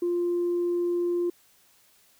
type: tone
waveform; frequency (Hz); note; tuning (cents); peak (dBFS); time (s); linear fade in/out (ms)
sine; 349.2; F4; 0; -22; 0.02-1.3; 5
effects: tanh soft clip ceiling -20 dBFS + white hiss -61 dBFS RMS until 2.19 s